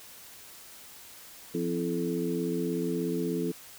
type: harmonic tone with a mistuned harmonic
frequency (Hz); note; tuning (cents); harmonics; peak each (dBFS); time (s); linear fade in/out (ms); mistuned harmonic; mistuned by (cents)
86.6; F2; -14; 2 / 3 / 4 / 5; -33 / -33 / -33 / -33; 1.54-3.52; 10; 4; -51
effects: white hiss -49 dBFS RMS until 3.78 s